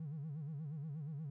triangle tone with vibrato, 150 Hz, D3, 37 cents sharp, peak -38 dBFS, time 0-1.3 s, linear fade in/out 5 ms, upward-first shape sine, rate 8.4 Hz, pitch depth 150 cents each way, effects tanh soft clip ceiling -37 dBFS

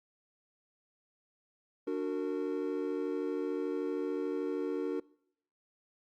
triangle chord, D augmented, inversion none, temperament just, 293.7 / 367.1 / 458.9 Hz, D4 / F#4 / A#4, 0 / -14 / -27 cents, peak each -34 dBFS, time 1.87-5 s, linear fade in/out 5 ms, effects noise-tail reverb RT60 0.7 s tail -23 dB re dry + Opus 48 kbps

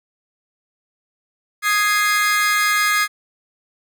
40% pulse chord, Ab major, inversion second, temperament equal, 1244.5 / 1661.2 / 2093 Hz, Eb6 / Ab6 / C7, 0 / 0 / 0 cents, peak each -19 dBFS, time 1.62-3.08 s, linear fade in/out 50 ms, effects none

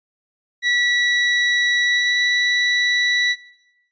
30% pulse tone with pitch glide, 1946 to 1959.5 Hz, B6 to B6, -26 to -14 cents, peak -13 dBFS, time 0.62-3.36 s, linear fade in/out 50 ms, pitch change +12 cents, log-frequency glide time 1.8-2.19 s, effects noise-tail reverb RT60 0.9 s tail -17 dB re dry + resampled to 16000 Hz

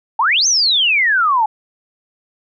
sine exponential two-way sweep, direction up then down, 833 to 6410 to 833 Hz, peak -11 dBFS, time 0.19-1.46 s, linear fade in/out 5 ms, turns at 0.47 s, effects none

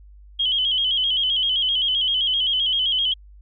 sine tone with vibrato, 3136 Hz, G7, in tune, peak -18 dBFS, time 0.39-3.14 s, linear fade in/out 10 ms, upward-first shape square, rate 7.7 Hz, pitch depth 63 cents each way, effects added 50 Hz sine -43 dBFS peak until 3.41 s

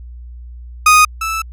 30% pulse tone pair in turn, 1242 / 1315.9 Hz, D#6 / E6, -3 / -3 cents, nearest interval minor second, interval 100 cents, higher second, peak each -3 / -15 dBFS, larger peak first, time 0.86-1.05 / 1.21-1.42 s, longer second, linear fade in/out 5 ms, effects added 60 Hz sine -30 dBFS peak until 1.52 s + resampled to 32000 Hz

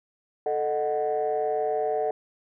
sine chord, D# diminished, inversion second, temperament equal with one note detuned, 440 / 614 / 740 Hz, A4 / D#5 / F#5, 0 / -23 / 0 cents, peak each -26 / -28 / -27 dBFS, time 0.46-2.11 s, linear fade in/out 2 ms, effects tanh soft clip ceiling -17 dBFS

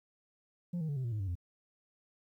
sine tone with pitch steps, 174.61 / 158.28 / 143.48 / 130.06 / 117.89 / 106.87 / 96.87 / 87.81 Hz, F3 / D#3 / D3 / C3 / A#2 / A2 / G2 / F2, 0 / +30 / -40 / -10 / +20 / -50 / -20 / +10 cents, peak -30 dBFS, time 0.73-1.354 s, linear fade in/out 10 ms, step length 78 ms, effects tanh soft clip ceiling -32 dBFS + 12-bit

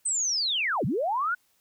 sine linear two-way sweep, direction down then up, 8372 to 106 to 1500 Hz, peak -24 dBFS, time 0.05-1.35 s, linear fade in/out 10 ms, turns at 0.85 s, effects white hiss -68 dBFS RMS until 1.6 s

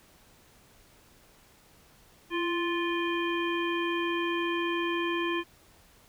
harmonic tone with a mistuned harmonic, 349.2 Hz, F4, in tune, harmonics 1 / 3 / 5 / 7 / 9, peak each -29 / -34 / -36 / -37 / -39 dBFS, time 2.3-5.44 s, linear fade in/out 50 ms, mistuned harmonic 1, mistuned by -44 cents, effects pink hiss -59 dBFS RMS until 6.08 s

